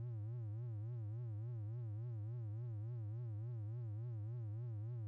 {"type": "tone with vibrato", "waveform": "triangle", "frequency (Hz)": 112.4, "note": "A2", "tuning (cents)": 37, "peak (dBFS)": -40, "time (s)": [0, 5.07], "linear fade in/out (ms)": 0, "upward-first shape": "triangle", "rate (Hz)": 3.5, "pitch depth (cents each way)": 180, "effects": []}